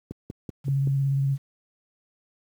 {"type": "click train", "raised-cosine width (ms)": 3, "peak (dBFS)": -20, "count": 5, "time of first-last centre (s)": [0.11, 0.873], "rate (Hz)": 5.24}
{"type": "tone with vibrato", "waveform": "sine", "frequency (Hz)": 137.5, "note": "C#3", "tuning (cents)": -14, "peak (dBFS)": -20, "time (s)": [0.64, 1.38], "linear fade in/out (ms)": 50, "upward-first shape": "sine", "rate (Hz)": 17, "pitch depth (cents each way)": 23}
{"effects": ["high-pass 80 Hz 12 dB/octave", "9-bit"]}